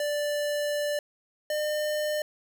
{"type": "tone pair in turn", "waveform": "square", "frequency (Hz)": [587.3, 603.8], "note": ["D5", "D5"], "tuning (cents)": [0, 48], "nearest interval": "unison", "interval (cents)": 48, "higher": "second", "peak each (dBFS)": -27, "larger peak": "neither", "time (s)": [[0, 0.99], [1.5, 2.22]], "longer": "first", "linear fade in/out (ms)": 2, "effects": []}